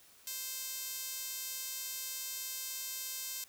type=tone with band-pass filter; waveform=5% pulse; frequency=523.3 Hz; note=C5; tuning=in tune; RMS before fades=-41 dBFS; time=0.27-3.44 s; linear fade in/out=2 ms; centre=11000 Hz; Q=4; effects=white hiss -61 dBFS RMS until 3.48 s